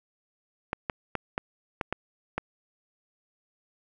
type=clicks; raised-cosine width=0.5 ms; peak=-13 dBFS; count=7; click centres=0.731 / 0.898 / 1.153 / 1.379 / 1.812 / 1.926 / 2.38 s; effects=none